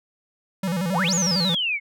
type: tone with vibrato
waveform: square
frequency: 179.6 Hz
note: F3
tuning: 49 cents sharp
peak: -23 dBFS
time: 0.63-1.55 s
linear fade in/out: 5 ms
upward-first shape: square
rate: 11 Hz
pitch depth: 120 cents each way
type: exponential two-way sweep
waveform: sine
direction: up then down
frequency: 440 to 7040 to 2139 Hz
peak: -21 dBFS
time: 0.91-1.8 s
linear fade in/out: 50 ms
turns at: 1.14 s
effects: none